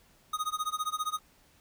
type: tone with tremolo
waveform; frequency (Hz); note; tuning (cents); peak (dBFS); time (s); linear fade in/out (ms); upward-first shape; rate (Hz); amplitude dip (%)
square; 1244.5; D#6; 0; -28; 0.33-1.19; 5; sine; 15; 95
effects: pink hiss -63 dBFS RMS until 1.6 s